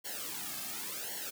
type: noise with flanger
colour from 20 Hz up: white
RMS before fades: -40 dBFS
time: 0.04-1.31 s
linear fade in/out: 20 ms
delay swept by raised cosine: 0.8 to 2.1 ms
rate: 0.91 Hz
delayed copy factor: -0.9
effects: none